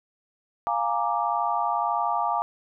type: chord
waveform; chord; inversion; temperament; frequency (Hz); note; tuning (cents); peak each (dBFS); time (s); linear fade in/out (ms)
sine; Bb dominant seventh; second; equal; 698.5 / 830.6 / 932.3 / 1174.7; F5 / Ab5 / Bb5 / D6; 0 / 0 / 0 / 0; -28; 0.67-2.42; 0
effects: none